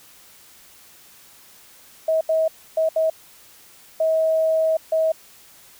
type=tone bursts at uneven times; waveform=sine; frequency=640 Hz; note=D#5; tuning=49 cents sharp; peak=-16 dBFS; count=6; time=2.08-2.21 / 2.29-2.48 / 2.77-2.89 / 2.96-3.1 / 4-4.77 / 4.92-5.12 s; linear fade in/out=5 ms; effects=white hiss -49 dBFS RMS until 5.79 s

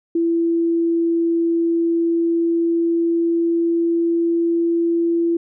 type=tone with pitch glide; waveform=sine; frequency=334.9 to 337.4 Hz; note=E4 to E4; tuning=+27 to +40 cents; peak=-15 dBFS; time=0.15-5.37 s; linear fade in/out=5 ms; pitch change=+13 cents; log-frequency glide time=1.55-5 s; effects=none

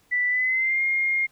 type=tone with pitch glide; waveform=sine; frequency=1975.5 to 2130 Hz; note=B6 to C7; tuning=0 to +30 cents; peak=-20 dBFS; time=0.11-1.27 s; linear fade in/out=20 ms; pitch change=+130 cents; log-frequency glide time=0.28-0.82 s; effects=pink hiss -62 dBFS RMS until 1.31 s

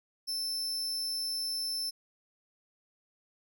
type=tone; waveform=40% pulse; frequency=5310 Hz; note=E8; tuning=12 cents sharp; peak=-31 dBFS; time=0.27-1.91 s; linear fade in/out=20 ms; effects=none

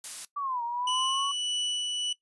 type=noise; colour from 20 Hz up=blue; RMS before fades=-36 dBFS; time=0.04-0.25 s; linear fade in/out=2 ms
type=linear two-way sweep; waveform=sine; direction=down then up; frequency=1170 to 932.3 to 1124 Hz; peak=-29 dBFS; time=0.36-1.32 s; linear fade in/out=10 ms; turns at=0.63 s
type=tone with tremolo; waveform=40% pulse; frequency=2960 Hz; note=F#7; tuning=in tune; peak=-26 dBFS; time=0.87-2.13 s; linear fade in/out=5 ms; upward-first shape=sine; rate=1.7 Hz; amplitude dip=25%
effects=noise-tail reverb RT60 0.1 s tail -18 dB re dry + resampled to 24000 Hz

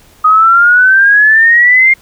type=exponential sweep; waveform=sine; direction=up; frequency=1244.5 to 2129 Hz; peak=-3 dBFS; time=0.24-1.94 s; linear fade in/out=10 ms; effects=pink hiss -44 dBFS RMS until 2.01 s

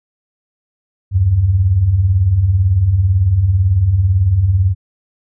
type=beating tone pair; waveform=sine; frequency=77.78 / 95.78 Hz; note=D#2 / G2; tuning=0 / -40 cents; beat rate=18 Hz; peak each=-18 / -10 dBFS; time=1.11-4.75 s; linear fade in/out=50 ms; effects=none

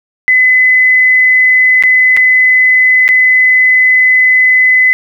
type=tone with dropouts; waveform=sine; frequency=2019 Hz; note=B6; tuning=38 cents sharp; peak=-4 dBFS; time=0.28-4.93 s; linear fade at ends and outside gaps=0 ms; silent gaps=1.825-1.836 / 2.166-2.172 / 3.08-3.089 s; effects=7-bit

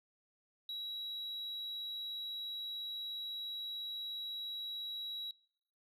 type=tone; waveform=sine; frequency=3881 Hz; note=B7; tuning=31 cents flat; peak=-37 dBFS; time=0.69-5.31 s; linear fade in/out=2 ms; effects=noise-tail reverb RT60 0.7 s tail -24 dB re dry + tanh soft clip ceiling -38 dBFS

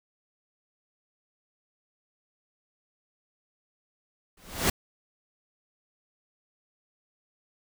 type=noise with exponential growth; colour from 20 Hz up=pink; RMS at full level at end=-20 dBFS; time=4.37-4.7 s; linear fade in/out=5 ms; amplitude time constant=70 ms; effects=none

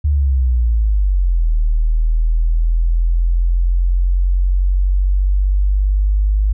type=exponential two-way sweep; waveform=sine; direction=down then up; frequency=74.9 to 38.89 to 51.1 Hz; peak=-11 dBFS; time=0.04-6.53 s; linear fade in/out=10 ms; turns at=1.57 s; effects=none

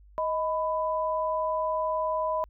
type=tone pair together; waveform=sine; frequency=628.1 / 997 Hz; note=D#5 / B5; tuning=+16 / +16 cents; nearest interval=minor sixth; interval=800 cents; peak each=-28 dBFS; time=0.18-2.44 s; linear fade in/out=0 ms; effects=added 50 Hz sine -51 dBFS peak until 2.49 s

